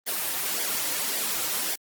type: noise with flanger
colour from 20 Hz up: white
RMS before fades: -28 dBFS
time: 0.06-1.76 s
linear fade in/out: 20 ms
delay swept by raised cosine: 0.74 to 4.84 ms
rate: 1.8 Hz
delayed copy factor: -0.65
effects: high-pass 200 Hz 12 dB/octave + Opus 24 kbps